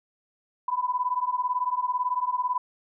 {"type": "beating tone pair", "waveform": "sine", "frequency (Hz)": [987.8, 1005.8], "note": ["B5", "B5"], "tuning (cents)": [0, 31], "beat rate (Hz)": 18, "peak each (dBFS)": -27, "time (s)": [0.68, 2.58], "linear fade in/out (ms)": 5, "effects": []}